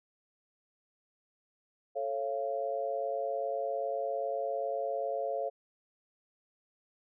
sine chord, A augmented, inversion none, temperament just, 440 / 550 / 687.5 Hz, A4 / C#5 / E#5, 0 / -14 / -27 cents, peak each -38 / -34 / -35 dBFS, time 1.95-5.5 s, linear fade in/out 20 ms, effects none

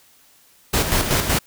pink noise with tremolo, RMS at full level -18 dBFS, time 0.73-1.39 s, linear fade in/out 10 ms, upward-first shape square, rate 5.3 Hz, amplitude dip 50%, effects white hiss -54 dBFS RMS until 1.46 s

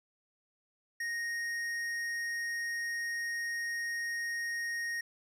sine tone with tanh clipping, 1864.7 Hz, A#6, in tune, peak -35 dBFS, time 1-5.01 s, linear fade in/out 5 ms, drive 12 dB, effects none

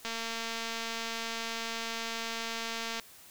click train, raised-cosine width 0.2 ms, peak -19 dBFS, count 673, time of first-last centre 0.05-2.997 s, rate 228 Hz, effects white hiss -54 dBFS RMS until 3.3 s

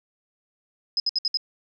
sine tone bursts, 5070 Hz, D#8, 32 cents sharp, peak -20 dBFS, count 5, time 0.97-1.372 s, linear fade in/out 2 ms, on 30 ms, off 63 ms, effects none

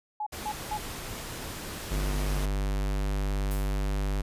sine tone bursts, 847 Hz, G#5, 34 cents sharp, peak -29 dBFS, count 3, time 0.2-0.775 s, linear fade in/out 5 ms, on 65 ms, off 190 ms
pink noise, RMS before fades -38 dBFS, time 0.32-2.46 s, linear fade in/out 10 ms
square tone, 49.41 Hz, G1, 14 cents sharp, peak -27 dBFS, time 1.91-4.22 s, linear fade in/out 10 ms
violet noise with exponential decay, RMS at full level -36 dBFS, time 3.51-3.9 s, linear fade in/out 2 ms, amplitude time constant 84 ms
effects resampled to 32000 Hz

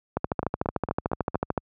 two click trains, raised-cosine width 1 ms, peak -14 / -10 dBFS, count 5 / 20, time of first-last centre 0.43-1.345 / 0.17-1.577 s, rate 4.37 / 13.5 Hz, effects high-pass 60 Hz 12 dB/octave

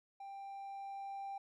triangle tone with level ramp, 789 Hz, G5, 11 cents sharp, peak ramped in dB -44 to -38 dBFS, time 0.2-1.38 s, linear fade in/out 5 ms, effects tanh soft clip ceiling -36 dBFS

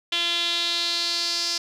sawtooth tone with band-pass filter sweep, 342.6 Hz, F4, 33 cents flat, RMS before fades -25 dBFS, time 0.12-1.58 s, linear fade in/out 5 ms, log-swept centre 3300 to 5000 Hz, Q 4.9, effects none

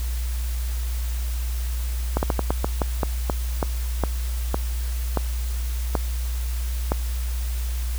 slowing click train, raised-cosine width 1 ms, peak -7 dBFS, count 15, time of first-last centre 2.17-6.919 s, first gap 59 ms, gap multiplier 1.24, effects added 60 Hz sine -23 dBFS peak until 7.98 s + white hiss -39 dBFS RMS until 7.98 s

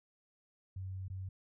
sine tone with dropouts, 94.4 Hz, F#2, 35 cents sharp, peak -39 dBFS, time 0.76-1.29 s, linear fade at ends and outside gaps 5 ms, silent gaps 1.082-1.1 s, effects none

